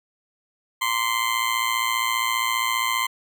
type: tone with amplitude modulation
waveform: 20% pulse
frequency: 1040 Hz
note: C6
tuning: 11 cents flat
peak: -13 dBFS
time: 0.81-3.07 s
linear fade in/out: 10 ms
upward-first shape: sine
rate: 115 Hz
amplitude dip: 70%
effects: none